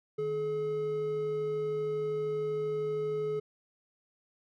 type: tone pair together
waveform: triangle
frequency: 152.9 / 425.9 Hz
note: D#3 / G#4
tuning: -30 / +44 cents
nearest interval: octave + tritone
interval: 1774 cents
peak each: -39 / -28 dBFS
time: 0.18-3.4 s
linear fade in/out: 10 ms
effects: none